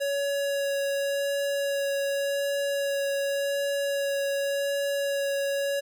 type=tone with vibrato; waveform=square; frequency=560 Hz; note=C#5; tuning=18 cents sharp; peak=-26 dBFS; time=0-5.81 s; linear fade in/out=20 ms; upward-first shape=sine; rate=0.88 Hz; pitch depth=9 cents each way; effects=none